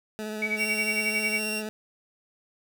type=tone with vibrato; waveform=20% pulse; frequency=214.5 Hz; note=A3; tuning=44 cents flat; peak=-27 dBFS; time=0.19-1.69 s; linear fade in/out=0 ms; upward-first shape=sine; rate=15 Hz; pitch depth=19 cents each way
type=tone with tremolo; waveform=sine; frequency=2270 Hz; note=C#7; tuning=41 cents sharp; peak=-23 dBFS; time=0.42-1.4 s; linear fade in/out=2 ms; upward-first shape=sine; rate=11 Hz; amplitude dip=90%
type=tone; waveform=sawtooth; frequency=2749 Hz; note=F7; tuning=28 cents flat; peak=-26 dBFS; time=0.56-1.63 s; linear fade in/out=50 ms
effects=none